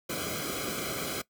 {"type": "noise with comb filter", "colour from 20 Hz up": "pink", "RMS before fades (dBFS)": -34, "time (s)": [0.09, 1.22], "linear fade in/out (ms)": 10, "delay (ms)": 1.1, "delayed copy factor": -0.95, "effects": ["noise-tail reverb RT60 0.1 s tail -19 dB re dry", "high-pass 60 Hz 12 dB/octave"]}